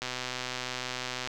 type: click train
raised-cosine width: 0.2 ms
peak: -16 dBFS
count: 159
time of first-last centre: 0.02-1.274 s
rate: 126 Hz
effects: none